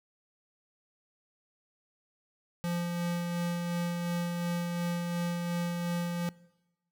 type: tone with tremolo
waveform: square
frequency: 173.1 Hz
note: F3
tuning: 15 cents flat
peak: -30 dBFS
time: 2.64-6.29 s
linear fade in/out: 0 ms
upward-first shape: sine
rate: 2.8 Hz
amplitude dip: 30%
effects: noise-tail reverb RT60 1.0 s tail -22 dB re dry